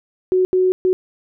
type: tone bursts at uneven times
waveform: sine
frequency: 370 Hz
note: F#4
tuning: in tune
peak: -12 dBFS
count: 3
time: 0.32-0.45 / 0.53-0.72 / 0.85-0.93 s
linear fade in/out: 0 ms
effects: none